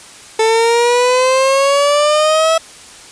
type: exponential sweep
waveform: 30% pulse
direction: up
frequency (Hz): 440 to 655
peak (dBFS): -7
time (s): 0.39-2.58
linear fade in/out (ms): 5
effects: white hiss -37 dBFS RMS until 3.11 s + resampled to 22050 Hz